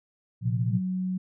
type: chord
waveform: sine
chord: Bb suspended second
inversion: none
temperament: equal with one note detuned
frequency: 116.2 / 130.81 / 174.61 Hz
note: Bb2 / C3 / F3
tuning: -5 / 0 / 0 cents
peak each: -25 / -30 / -31 dBFS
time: 0.41-0.81 s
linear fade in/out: 50 ms
type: tone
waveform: sine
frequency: 185 Hz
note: F#3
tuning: in tune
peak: -26 dBFS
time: 0.7-1.18 s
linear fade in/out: 10 ms
effects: none